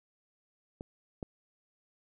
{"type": "clicks", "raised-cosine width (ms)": 2, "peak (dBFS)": [-27, -24], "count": 2, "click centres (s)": [0.809, 1.228], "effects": []}